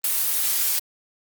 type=noise; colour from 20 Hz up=blue; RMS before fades=-22 dBFS; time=0.04-0.79 s; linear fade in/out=2 ms; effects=Opus 24 kbps